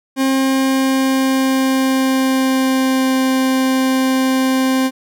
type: tone with pitch glide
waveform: 40% pulse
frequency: 266.9 to 262 Hz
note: C4 to C4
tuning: +35 to +2 cents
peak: -12 dBFS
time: 0.16-4.91 s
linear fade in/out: 50 ms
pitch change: -33 cents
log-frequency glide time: 0.28-3.15 s
effects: none